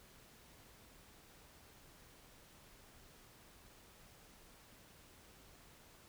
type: silence
effects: pink hiss -62 dBFS RMS until 6.08 s